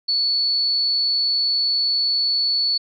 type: tone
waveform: sine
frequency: 4435 Hz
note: C#8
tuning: in tune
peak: -17 dBFS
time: 0.08-2.78 s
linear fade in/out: 10 ms
effects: none